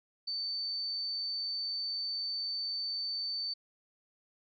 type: tone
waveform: sine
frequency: 4548 Hz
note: C#8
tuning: 44 cents sharp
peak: -33 dBFS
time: 0.27-3.54 s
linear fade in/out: 10 ms
effects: none